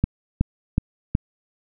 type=click train; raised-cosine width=5 ms; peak=-5 dBFS; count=4; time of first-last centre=0.04-1.151 s; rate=2.7 Hz; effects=none